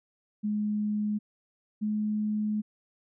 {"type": "tone pair in turn", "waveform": "sine", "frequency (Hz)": [210, 212.1], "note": ["G#3", "G#3"], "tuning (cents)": [19, 37], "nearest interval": "unison", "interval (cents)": 18, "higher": "second", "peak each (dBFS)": -26, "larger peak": "neither", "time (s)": [[0.43, 1.19], [1.81, 2.62]], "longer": "second", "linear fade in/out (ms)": 20, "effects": []}